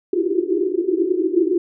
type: band-pass noise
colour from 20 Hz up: white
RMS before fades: -19 dBFS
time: 0.13-1.58 s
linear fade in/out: 5 ms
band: 330 to 380 Hz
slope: 96 dB/octave
effects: none